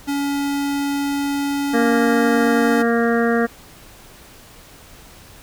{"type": "tone", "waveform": "square", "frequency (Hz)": 282.3, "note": "C#4", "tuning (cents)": 32, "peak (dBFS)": -20, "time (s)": [0.07, 2.83], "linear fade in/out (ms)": 20}
{"type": "harmonic tone", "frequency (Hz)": 233.1, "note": "A#3", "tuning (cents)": 0, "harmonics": [1, 2, 3, 5, 6, 7, 8], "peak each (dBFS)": [-18, -19, -24, -29, -28, -27, -28], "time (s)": [1.73, 3.47], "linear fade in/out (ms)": 20}
{"effects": ["pink hiss -44 dBFS RMS until 5.42 s"]}